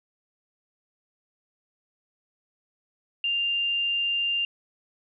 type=tone; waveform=sine; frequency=2794 Hz; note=F7; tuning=in tune; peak=-23 dBFS; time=3.24-4.45 s; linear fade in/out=2 ms; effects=none